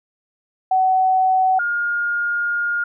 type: tone pair in turn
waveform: sine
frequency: 752 / 1419.6 Hz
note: F#5 / F6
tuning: +28 / +28 cents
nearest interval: major seventh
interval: 1100 cents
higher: second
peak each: -13 / -18 dBFS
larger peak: first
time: 0.71-1.59 / 1.59-2.84 s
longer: second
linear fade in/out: 5 ms
effects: none